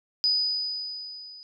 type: tone with level ramp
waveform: sine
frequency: 4974 Hz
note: D#8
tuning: 1 cent flat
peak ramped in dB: -19 to -43 dBFS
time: 0.24-1.43 s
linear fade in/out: 0 ms
effects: none